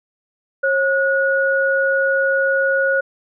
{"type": "tone pair together", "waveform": "sine", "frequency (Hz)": [542.2, 1455], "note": ["C#5", "F#6"], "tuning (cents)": [-38, -29], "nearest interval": "octave + perfect fourth", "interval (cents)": 1709, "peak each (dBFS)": -17, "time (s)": [0.63, 3.01], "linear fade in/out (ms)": 10, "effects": []}